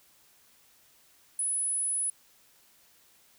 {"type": "tone", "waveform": "sine", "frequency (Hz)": 10120, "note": "D#9", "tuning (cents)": 28, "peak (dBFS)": -27, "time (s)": [1.39, 2.1], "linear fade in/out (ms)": 2, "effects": ["white hiss -62 dBFS RMS until 3.38 s"]}